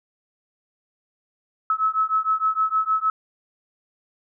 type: beating tone pair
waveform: sine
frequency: 1292 / 1298.5 Hz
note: E6 / E6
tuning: -35 / -26 cents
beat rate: 6.5 Hz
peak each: -22 dBFS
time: 1.7-3.1 s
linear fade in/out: 2 ms
effects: none